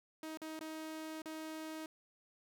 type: tone with dropouts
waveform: sawtooth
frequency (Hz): 315.3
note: D#4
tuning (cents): +23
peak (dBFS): -39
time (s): 0.23-1.86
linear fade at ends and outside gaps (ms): 2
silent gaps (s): 0.373-0.417 / 0.592-0.609 / 1.219-1.257
effects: none